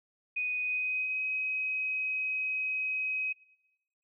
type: tone with pitch glide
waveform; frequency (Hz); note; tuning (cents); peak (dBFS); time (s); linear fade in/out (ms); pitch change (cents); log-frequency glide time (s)
sine; 2490 to 2532; D#7 to D#7; +1 to +30; -29; 0.36-3.33; 10; +29; 0.61-1.22
effects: noise-tail reverb RT60 1.0 s tail -21 dB re dry